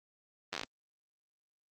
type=slowing click train; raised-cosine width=0.2 ms; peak=-18 dBFS; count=8; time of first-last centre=0.53-0.634 s; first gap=10 ms; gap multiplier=1.13; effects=high-pass 150 Hz 12 dB/octave + Opus 24 kbps